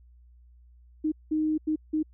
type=tone bursts at uneven times; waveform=sine; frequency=310 Hz; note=D#4; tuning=6 cents flat; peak=-23 dBFS; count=4; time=1.04-1.12 / 1.31-1.58 / 1.67-1.76 / 1.93-2.03 s; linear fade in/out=10 ms; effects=added 60 Hz sine -52 dBFS peak until 2.13 s